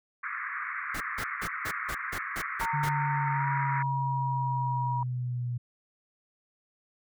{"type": "band-pass noise", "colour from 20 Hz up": "pink", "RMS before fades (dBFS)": -35, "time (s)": [0.23, 3.83], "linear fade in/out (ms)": 10, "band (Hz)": [1100, 2200], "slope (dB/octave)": 96}
{"type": "noise bursts", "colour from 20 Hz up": "pink", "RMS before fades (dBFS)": -37, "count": 9, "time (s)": [0.94, 2.894], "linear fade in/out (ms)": 10, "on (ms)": 66, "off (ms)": 170}
{"type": "tone with pitch glide", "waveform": "sine", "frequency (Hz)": [919, 959.1], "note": ["A#5", "A#5"], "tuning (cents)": [-25, 49], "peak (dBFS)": -29, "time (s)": [2.61, 5.03], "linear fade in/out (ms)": 2, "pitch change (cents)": 74, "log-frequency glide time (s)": [3.32, 3.46]}
{"type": "exponential sweep", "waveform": "sine", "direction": "down", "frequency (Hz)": [146.83, 121], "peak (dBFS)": -29, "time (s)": [2.73, 5.58], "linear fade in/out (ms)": 10}
{"effects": []}